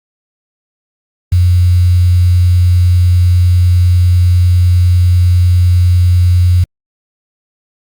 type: tone with quantisation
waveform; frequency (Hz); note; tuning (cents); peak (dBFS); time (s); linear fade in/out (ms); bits
sine; 89; F2; +33; -5; 1.32-6.64; 5; 5
effects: Opus 48 kbps